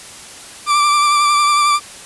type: tone with vibrato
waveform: 40% pulse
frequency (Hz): 1174.7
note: D6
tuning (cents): 0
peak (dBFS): -10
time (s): 0.66-1.8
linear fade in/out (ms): 50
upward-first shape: sine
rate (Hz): 11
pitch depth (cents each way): 23
effects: white hiss -35 dBFS RMS until 2.05 s + resampled to 24000 Hz